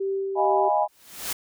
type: tone with tremolo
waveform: sine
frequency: 389.4 Hz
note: G4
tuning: 12 cents flat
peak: -23 dBFS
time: 0-0.69 s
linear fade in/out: 10 ms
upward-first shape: sine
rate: 2.3 Hz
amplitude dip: 30%
type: chord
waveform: sine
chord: F half-diminished seventh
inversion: third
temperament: equal with one note detuned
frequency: 622.3 / 698.5 / 827.7 / 987.8 Hz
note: Eb5 / F5 / Ab5 / Cb6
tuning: 0 / 0 / -6 / 0 cents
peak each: -24 / -27 / -22 / -27 dBFS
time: 0.35-0.88 s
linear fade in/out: 50 ms
type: noise with exponential growth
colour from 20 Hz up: white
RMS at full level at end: -26 dBFS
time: 0.88-1.33 s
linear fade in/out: 5 ms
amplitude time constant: 97 ms
effects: none